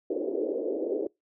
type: band-pass noise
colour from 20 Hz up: white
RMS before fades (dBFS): -30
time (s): 0.1-1.07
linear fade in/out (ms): 5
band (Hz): 300 to 520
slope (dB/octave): 48
effects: noise-tail reverb RT60 0.2 s tail -26 dB re dry